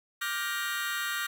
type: chord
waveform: sawtooth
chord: G minor seventh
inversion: second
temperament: just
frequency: 1176 / 1411.2 / 1568 / 1881.6 Hz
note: D6 / F6 / G6 / Bb6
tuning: +2 / +18 / 0 / +16 cents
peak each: -34 / -31 / -33 / -31 dBFS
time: 0.21-1.27 s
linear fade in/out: 10 ms
effects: none